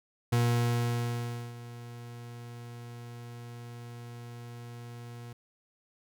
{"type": "tone with ADSR envelope", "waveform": "40% pulse", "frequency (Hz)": 119.2, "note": "A#2", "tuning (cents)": 39, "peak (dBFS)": -22, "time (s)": [0.32, 5.33], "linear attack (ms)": 10, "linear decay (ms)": 1200, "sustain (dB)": -19, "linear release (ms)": 4, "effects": []}